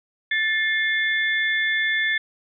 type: tone cluster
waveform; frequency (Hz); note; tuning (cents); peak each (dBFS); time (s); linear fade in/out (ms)
sine; 1759 / 2136 / 3475; A6 / C7 / A7; -1 / +35 / -22; -21 / -25 / -29; 0.31-2.18; 5
effects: none